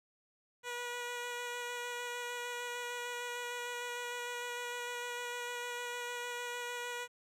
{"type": "tone with vibrato", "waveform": "10% pulse", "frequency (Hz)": 484.9, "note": "B4", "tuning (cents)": -32, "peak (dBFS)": -30, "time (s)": [0.63, 7.08], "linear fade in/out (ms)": 50, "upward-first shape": "square", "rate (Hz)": 6.6, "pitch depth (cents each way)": 9, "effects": ["low-pass 11000 Hz 12 dB/octave", "12-bit"]}